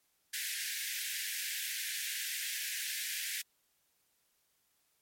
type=high-pass noise; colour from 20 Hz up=pink; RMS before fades=-38 dBFS; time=0.33-3.42 s; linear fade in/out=10 ms; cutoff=1600 Hz; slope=96 dB/octave; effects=white hiss -75 dBFS RMS until 5.01 s + MP3 64 kbps